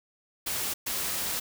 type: noise bursts at uneven times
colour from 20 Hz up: white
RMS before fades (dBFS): -31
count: 2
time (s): 0.46-0.74 / 0.86-1.4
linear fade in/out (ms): 10
effects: none